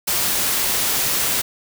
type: noise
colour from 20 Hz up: white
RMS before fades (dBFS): -20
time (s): 0.07-1.42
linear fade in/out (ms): 10
effects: none